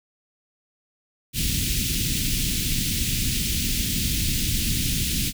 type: band-stop noise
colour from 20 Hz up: pink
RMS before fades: -24 dBFS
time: 1.33-5.33 s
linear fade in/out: 50 ms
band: 260 to 2600 Hz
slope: 24 dB/octave
effects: none